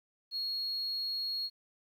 sine tone, 4305 Hz, C8, 49 cents sharp, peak -31 dBFS, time 0.31-1.5 s, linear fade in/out 50 ms, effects tanh soft clip ceiling -30 dBFS + 11-bit

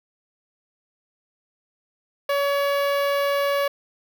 sawtooth tone with notch filter, 565 Hz, C#5, 33 cents sharp, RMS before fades -22 dBFS, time 2.29-3.68 s, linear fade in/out 5 ms, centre 7500 Hz, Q 0.54, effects none

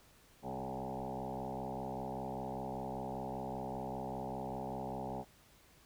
sine tone with frequency modulation, 490.8 Hz, B4, 11 cents flat, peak -38 dBFS, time 0.42-5.25 s, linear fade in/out 50 ms, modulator 65.1 Hz, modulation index 5.8, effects pink hiss -64 dBFS RMS until 5.85 s

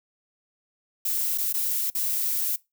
violet noise with dropouts, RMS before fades -26 dBFS, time 1.05-2.56 s, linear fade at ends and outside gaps 5 ms, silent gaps 1.377-1.382 / 1.527-1.54 / 1.901-1.949 s, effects noise-tail reverb RT60 0.2 s tail -21 dB re dry

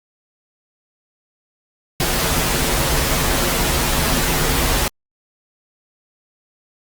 pink noise with comb filter, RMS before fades -18 dBFS, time 2-4.88 s, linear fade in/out 2 ms, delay 10 ms, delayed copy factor -0.75, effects Opus 48 kbps

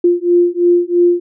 sine beating tone pair, 348.4 / 351.4 Hz, F4 / F4, -4 / +11 cents, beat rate 3 Hz, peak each -12 dBFS, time 0.04-1.2 s, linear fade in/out 5 ms, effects none

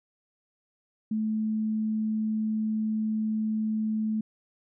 sine tone, 217.3 Hz, A3, 21 cents flat, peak -25 dBFS, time 1.11-4.21 s, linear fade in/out 5 ms, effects none

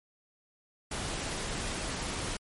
pink noise, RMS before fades -35 dBFS, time 0.91-2.37 s, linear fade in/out 5 ms, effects MP3 48 kbps

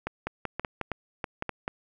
clicks, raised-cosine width 0.5 ms, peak -15 dBFS, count 11, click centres 0.07 / 0.27 / 0.453 / 0.596 / 0.648 / 0.813 / 0.917 / 1.242 / 1.424 / 1.493 / 1.679 s, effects none

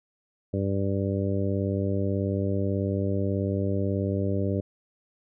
harmonic tone, 98.3 Hz, G2, 5 cents sharp, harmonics 1 / 2 / 3 / 4 / 5 / 6, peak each -27 / -30 / -32 / -33 / -34 / -35 dBFS, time 0.53-4.61 s, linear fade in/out 10 ms, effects none

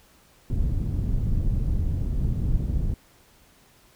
pink low-pass noise, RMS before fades -24 dBFS, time 0.5-2.94 s, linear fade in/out 2 ms, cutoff 140 Hz, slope 12 dB/octave, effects pink hiss -57 dBFS RMS until 3.95 s

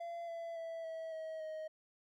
triangle tone with pitch steps, 682 / 670.7 / 659.5 / 648.6 / 637.8 / 627.2 Hz, F5 / E5 / E5 / E5 / D#5 / D#5, -41 / +30 / +1 / -28 / +43 / +14 cents, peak -39 dBFS, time 0-1.68 s, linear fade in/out 10 ms, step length 280 ms, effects none

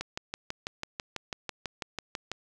click train, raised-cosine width 0.2 ms, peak -16 dBFS, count 15, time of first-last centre 0.01-2.316 s, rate 6.07 Hz, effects none

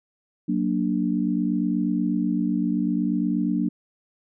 sine chord, Gb augmented, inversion none, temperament equal, 185 / 233.1 / 293.7 Hz, Gb3 / Bb3 / D4, 0 / 0 / 0 cents, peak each -25 dBFS, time 0.48-3.69 s, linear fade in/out 10 ms, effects none

